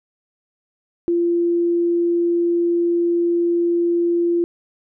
sine tone, 343.6 Hz, F4, 28 cents flat, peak -15 dBFS, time 1.08-4.44 s, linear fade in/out 0 ms, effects none

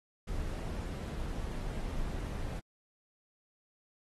brown noise, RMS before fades -37 dBFS, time 0.27-2.6 s, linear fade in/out 10 ms, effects AAC 32 kbps

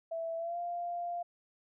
sine tone with pitch glide, 660 to 696.4 Hz, E5 to F5, +2 to -5 cents, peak -34 dBFS, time 0.11-1.23 s, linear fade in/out 10 ms, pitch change +93 cents, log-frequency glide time 0.37-0.58 s, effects none

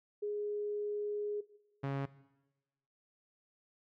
sine / sawtooth tone pair in turn, 415.3 / 137.95 Hz, G#4 / C#3, 0 / -8 cents, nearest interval octave + perfect fifth, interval 1908 cents, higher first, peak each -34 / -30 dBFS, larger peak second, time 0.22-1.41 / 1.83-2.06 s, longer first, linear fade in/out 10 ms, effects noise-tail reverb RT60 1.0 s tail -18 dB re dry + low-pass 2000 Hz 12 dB/octave

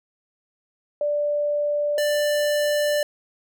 sine / square tone pair in turn, 587.3 / 590.5 Hz, D5 / D5, 0 / +9 cents, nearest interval unison, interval 9 cents, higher second, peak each -20 dBFS, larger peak neither, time 1.01-1.98 / 1.98-3.03 s, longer second, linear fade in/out 2 ms, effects none

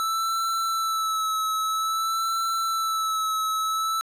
square tone with vibrato, 1316 Hz, E6, 3 cents flat, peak -24 dBFS, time 0-4.01 s, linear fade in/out 0 ms, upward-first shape sine, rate 0.51 Hz, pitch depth 30 cents each way, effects resampled to 32000 Hz + 11-bit

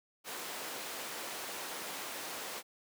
pink high-pass noise, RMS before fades -42 dBFS, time 0.24-2.63 s, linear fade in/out 50 ms, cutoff 420 Hz, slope 12 dB/octave, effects none

